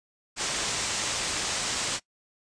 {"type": "low-pass noise", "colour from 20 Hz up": "white", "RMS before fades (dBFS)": -30, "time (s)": [0.36, 2], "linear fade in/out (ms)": 50, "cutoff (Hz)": 8500, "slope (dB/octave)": 48, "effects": ["noise-tail reverb RT60 0.1 s tail -21 dB re dry", "resampled to 22050 Hz"]}